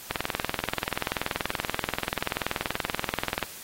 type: click train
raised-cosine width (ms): 0.3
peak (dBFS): -10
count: 70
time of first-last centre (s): 0.11-3.427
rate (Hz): 20.8
effects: white hiss -43 dBFS RMS until 3.63 s + AAC 48 kbps